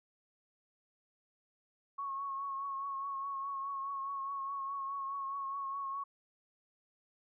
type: tone with vibrato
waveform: sine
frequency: 1100 Hz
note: C#6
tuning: 14 cents flat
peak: -36 dBFS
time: 1.98-6.04 s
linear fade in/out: 10 ms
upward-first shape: triangle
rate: 4.8 Hz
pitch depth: 37 cents each way
effects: none